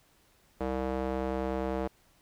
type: tone with band-pass filter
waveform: square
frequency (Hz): 65.2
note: C2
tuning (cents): -5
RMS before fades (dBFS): -32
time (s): 0.6-1.88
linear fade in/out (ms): 10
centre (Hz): 540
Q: 1.2
effects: pink hiss -65 dBFS RMS until 2.21 s